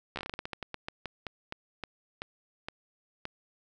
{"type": "slowing click train", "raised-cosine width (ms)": 0.3, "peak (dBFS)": -20, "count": 21, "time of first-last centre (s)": [0.16, 3.254], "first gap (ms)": 13, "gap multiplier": 1.22, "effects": []}